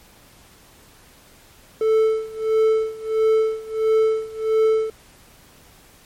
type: tone with tremolo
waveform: triangle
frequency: 440 Hz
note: A4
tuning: in tune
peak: -11 dBFS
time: 1.81-4.9 s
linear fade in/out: 2 ms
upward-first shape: sine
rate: 1.5 Hz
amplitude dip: 90%
effects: pink hiss -50 dBFS RMS until 6.05 s + MP3 64 kbps